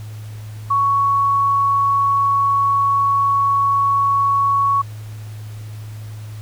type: tone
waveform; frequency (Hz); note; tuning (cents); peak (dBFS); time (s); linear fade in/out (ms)
sine; 1114; C#6; +8; -13; 0.7-4.82; 10
effects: added 107 Hz sine -29 dBFS peak until 6.41 s + pink hiss -45 dBFS RMS until 6.41 s